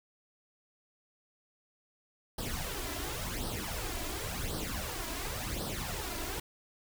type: noise with flanger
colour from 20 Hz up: pink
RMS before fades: -37 dBFS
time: 2.38-6.4 s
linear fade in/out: 5 ms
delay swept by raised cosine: 0.21 to 3.01 ms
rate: 0.92 Hz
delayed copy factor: +0.7
effects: none